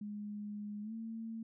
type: tone with pitch glide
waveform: sine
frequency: 207.7 to 225.2 Hz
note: G#3 to A3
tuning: 0 to +40 cents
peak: -40 dBFS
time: 0.01-1.43 s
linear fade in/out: 5 ms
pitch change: +140 cents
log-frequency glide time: 0.82-0.93 s
effects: none